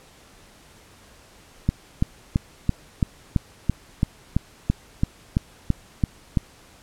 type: click train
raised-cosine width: 5 ms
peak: -6 dBFS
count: 15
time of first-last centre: 1.69-6.372 s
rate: 2.99 Hz
effects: pink hiss -51 dBFS RMS until 6.82 s + low-pass 11000 Hz 12 dB/octave